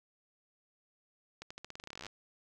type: accelerating click train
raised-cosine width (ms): 0.2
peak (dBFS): -27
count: 20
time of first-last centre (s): 1.42-2.066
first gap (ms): 85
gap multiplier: 0.88
effects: none